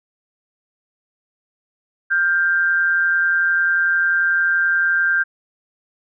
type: tone pair together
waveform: sine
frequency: 1411 / 1582.3 Hz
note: F6 / G6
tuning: +17 / +16 cents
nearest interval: major second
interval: 199 cents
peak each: -22 / -15 dBFS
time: 2.1-5.24 s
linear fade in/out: 20 ms
effects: none